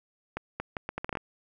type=accelerating click train; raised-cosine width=0.5 ms; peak=-17 dBFS; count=10; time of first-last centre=0.37-1.172 s; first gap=230 ms; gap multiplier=0.73; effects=none